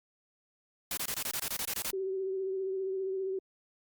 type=noise bursts; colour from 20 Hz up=white; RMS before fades=-34 dBFS; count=12; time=0.91-1.907 s; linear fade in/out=2 ms; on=62 ms; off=23 ms
type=tone with vibrato; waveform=sine; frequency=382 Hz; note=G4; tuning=45 cents flat; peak=-31 dBFS; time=1.93-3.39 s; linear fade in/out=5 ms; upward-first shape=triangle; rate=15 Hz; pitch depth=36 cents each way
effects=Opus 48 kbps